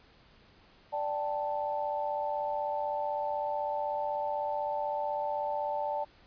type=chord; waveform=sine; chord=D suspended fourth; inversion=none; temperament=equal; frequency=587.3 / 784 / 880 Hz; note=D5 / G5 / A5; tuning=0 / 0 / 0 cents; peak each=-34 / -37 / -33 dBFS; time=0.92-6.05 s; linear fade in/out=20 ms; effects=pink hiss -60 dBFS RMS until 6.26 s + resampled to 11025 Hz